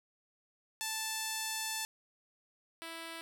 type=tone pair in turn; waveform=5% pulse; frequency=880 / 329.6 Hz; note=A5 / E4; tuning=0 / 0 cents; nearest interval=octave + perfect fourth; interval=1700 cents; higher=first; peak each=-23 / -31 dBFS; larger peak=first; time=0.81-1.85 / 2.82-3.21 s; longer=first; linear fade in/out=0 ms; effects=none